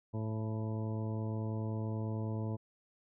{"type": "harmonic tone with a mistuned harmonic", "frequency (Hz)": 109.3, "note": "A2", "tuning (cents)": -11, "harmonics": [1, 2, 3, 4, 5, 6, 8, 9], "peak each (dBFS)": [-35, -41, -45, -47, -49, -51, -53, -54], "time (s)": [0.13, 2.57], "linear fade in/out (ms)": 20, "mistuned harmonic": 6, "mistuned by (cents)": 36, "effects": []}